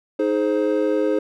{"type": "chord", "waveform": "triangle", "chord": "Ab major", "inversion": "second", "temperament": "equal with one note detuned", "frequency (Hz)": [311.1, 422.8, 523.3], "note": ["Eb4", "Ab4", "C5"], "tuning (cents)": [0, 31, 0], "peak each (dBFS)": [-20, -20, -20], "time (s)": [0.19, 1.19], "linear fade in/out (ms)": 5, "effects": []}